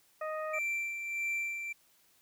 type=harmonic tone; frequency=622.3 Hz; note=D#5; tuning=in tune; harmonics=1 / 2 / 3 / 4; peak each=-36 / -39 / -45 / -52 dBFS; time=0.21-0.59 s; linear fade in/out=5 ms
type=tone with tremolo; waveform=triangle; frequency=2349 Hz; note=D7; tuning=in tune; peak=-29 dBFS; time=0.53-1.73 s; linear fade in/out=10 ms; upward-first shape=sine; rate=1.6 Hz; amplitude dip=50%
effects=white hiss -67 dBFS RMS until 2.21 s